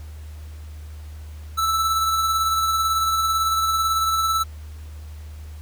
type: tone with tremolo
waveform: square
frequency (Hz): 1318.5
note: E6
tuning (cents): 0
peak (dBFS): -18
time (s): 1.57-4.44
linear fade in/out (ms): 20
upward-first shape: sine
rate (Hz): 18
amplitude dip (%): 30
effects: added 76 Hz sine -34 dBFS peak until 5.61 s + pink hiss -51 dBFS RMS until 5.61 s